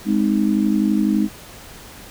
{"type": "chord", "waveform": "sine", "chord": "Ab major", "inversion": "none", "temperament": "just", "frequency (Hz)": [207.7, 259.6, 311.5], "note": ["Ab3", "C4", "Eb4"], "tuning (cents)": [0, -13, 2], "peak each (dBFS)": [-17, -22, -20], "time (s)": [0.05, 1.29], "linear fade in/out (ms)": 50, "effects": ["pink hiss -40 dBFS RMS until 2.1 s"]}